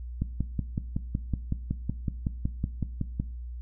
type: click train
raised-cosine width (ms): 5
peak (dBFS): -15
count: 17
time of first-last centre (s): 0.22-3.2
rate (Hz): 5.37
effects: noise-tail reverb RT60 0.5 s tail -18 dB re dry + added 60 Hz sine -35 dBFS peak until 3.61 s